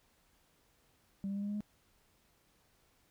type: tone with pitch steps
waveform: sine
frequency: 196 / 198.51 / 201 / 203.6 / 206.2 / 208.9 Hz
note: G3 / G3 / G3 / G#3 / G#3 / G#3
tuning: 0 / +22 / +44 / -34 / -12 / +10 cents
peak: -33 dBFS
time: 1.24-1.606 s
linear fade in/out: 0 ms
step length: 61 ms
effects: tanh soft clip ceiling -32 dBFS + pink hiss -71 dBFS RMS until 3.1 s